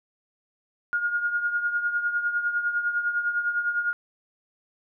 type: tone with tremolo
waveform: sine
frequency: 1426 Hz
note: F6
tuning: 36 cents sharp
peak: -20 dBFS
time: 0.93-3.93 s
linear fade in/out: 0 ms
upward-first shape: triangle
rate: 9.9 Hz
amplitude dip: 70%
effects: none